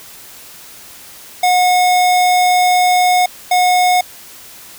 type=tone bursts at uneven times; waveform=square; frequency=726 Hz; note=F#5; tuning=33 cents flat; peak=-10 dBFS; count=2; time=1.43-3.26 / 3.51-4.01 s; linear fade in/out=5 ms; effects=white hiss -37 dBFS RMS until 4.78 s